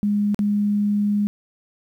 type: tone with dropouts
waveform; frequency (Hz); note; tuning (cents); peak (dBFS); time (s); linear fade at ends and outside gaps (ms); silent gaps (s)
sine; 205.9; G#3; -15; -17; 0.03-1.27; 0; 0.345-0.391
effects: 9-bit